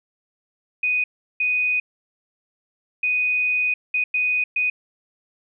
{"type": "tone bursts at uneven times", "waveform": "sine", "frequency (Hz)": 2489, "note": "D#7", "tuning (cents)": 0, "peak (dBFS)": -18, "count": 6, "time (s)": [[0.83, 1.04], [1.4, 1.8], [3.03, 3.74], [3.94, 4.04], [4.14, 4.44], [4.56, 4.7]], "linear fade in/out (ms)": 5, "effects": []}